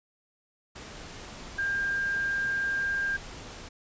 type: tone in noise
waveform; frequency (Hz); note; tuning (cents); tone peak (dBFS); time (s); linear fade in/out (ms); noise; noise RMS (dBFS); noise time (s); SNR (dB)
sine; 1600; G6; +35; -26; 1.58-3.17; 10; pink; -43; 0.75-3.69; +14
effects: resampled to 16000 Hz